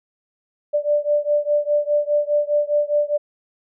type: beating tone pair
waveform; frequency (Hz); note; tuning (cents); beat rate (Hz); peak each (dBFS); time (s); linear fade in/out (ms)
sine; 587.3 / 592.2; D5 / D5; 0 / +14; 4.9; -19 / -20; 0.73-3.18; 20
effects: none